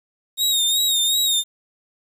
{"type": "tone with vibrato", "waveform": "sawtooth", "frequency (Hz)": 3726, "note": "A#7", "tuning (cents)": -2, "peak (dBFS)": -14, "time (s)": [0.37, 1.44], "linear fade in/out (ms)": 50, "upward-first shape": "sine", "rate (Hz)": 2.7, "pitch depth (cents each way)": 59, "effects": ["8-bit"]}